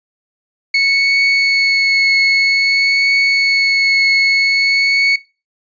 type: tone with vibrato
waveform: 35% pulse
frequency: 2205 Hz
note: C#7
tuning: 10 cents flat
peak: -8 dBFS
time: 0.74-5.16 s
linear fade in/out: 5 ms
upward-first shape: triangle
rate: 0.52 Hz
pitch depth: 12 cents each way
effects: noise-tail reverb RT60 0.3 s tail -20 dB re dry + resampled to 16000 Hz